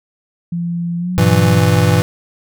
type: tone with pitch glide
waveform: sine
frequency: 171.4 to 181.59 Hz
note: F3 to F#3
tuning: -32 to -32 cents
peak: -17 dBFS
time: 0.52-1.58 s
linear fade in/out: 5 ms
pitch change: +100 cents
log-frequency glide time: 0.98-1.12 s
type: chord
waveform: square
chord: E diminished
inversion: first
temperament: just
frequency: 98.89 / 118.67 / 164.81 Hz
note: G2 / Bb2 / E3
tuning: +16 / +31 / 0 cents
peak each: -15 dBFS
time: 1.18-2.02 s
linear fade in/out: 0 ms
effects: none